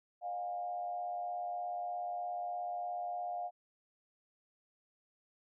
sine tone with frequency modulation, 711 Hz, F5, 31 cents sharp, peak -36 dBFS, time 0.21-3.51 s, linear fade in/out 50 ms, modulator 96.8 Hz, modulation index 0.58, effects none

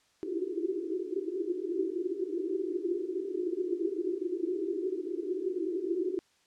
pink band-pass noise, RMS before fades -33 dBFS, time 0.23-6.19 s, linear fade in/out 0 ms, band 330 to 390 Hz, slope 96 dB/octave, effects white hiss -68 dBFS RMS until 6.46 s + low-pass 7000 Hz 12 dB/octave

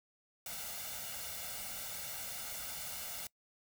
white noise with comb filter, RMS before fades -43 dBFS, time 0.46-3.27 s, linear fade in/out 2 ms, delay 1.4 ms, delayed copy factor +0.7, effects noise-tail reverb RT60 0.1 s tail -23 dB re dry

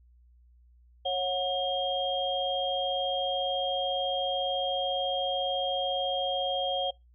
sine tone cluster, 548 / 730 / 3224 Hz, C#5 / F#5 / G7, -20 / -24 / +48 cents, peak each -31 dBFS, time 1.05-6.91 s, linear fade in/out 10 ms, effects noise-tail reverb RT60 0.2 s tail -24 dB re dry + added 60 Hz sine -56 dBFS peak until 7.14 s

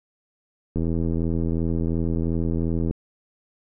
click train, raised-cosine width 3 ms, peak -13 dBFS, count 179, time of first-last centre 0.76-2.91 s, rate 82.8 Hz, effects none

